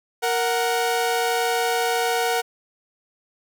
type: tone pair together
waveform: sawtooth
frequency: 466.2 / 740 Hz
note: A#4 / F#5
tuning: 0 / 0 cents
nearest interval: minor sixth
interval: 800 cents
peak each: -19 dBFS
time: 0.22-2.42 s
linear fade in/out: 20 ms
effects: none